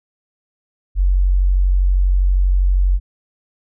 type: tone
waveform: sine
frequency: 46.25 Hz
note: F#1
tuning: in tune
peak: -11 dBFS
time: 0.95-3 s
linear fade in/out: 50 ms
effects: none